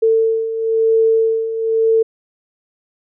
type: beating tone pair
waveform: sine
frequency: 447.4 / 448.4 Hz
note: A4 / A4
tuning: +29 / +33 cents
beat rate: 1 Hz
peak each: -19 / -13 dBFS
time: 0.02-2.03 s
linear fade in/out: 10 ms
effects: none